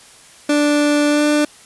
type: tone with pitch glide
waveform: 30% pulse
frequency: 293.7 to 297.3 Hz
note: D4 to D4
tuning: 0 to +21 cents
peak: -10 dBFS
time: 0.49-1.45 s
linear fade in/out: 5 ms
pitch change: +21 cents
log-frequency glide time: 1.08-1.25 s
effects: white hiss -44 dBFS RMS until 1.65 s + resampled to 24000 Hz